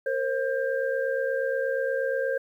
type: tone cluster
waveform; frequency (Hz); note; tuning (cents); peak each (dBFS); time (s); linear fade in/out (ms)
sine; 465.6 / 534 / 1591; A#4 / C5 / G6; -2 / +35 / +25; -30 / -26 / -32; 0.06-2.38; 5
effects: 10-bit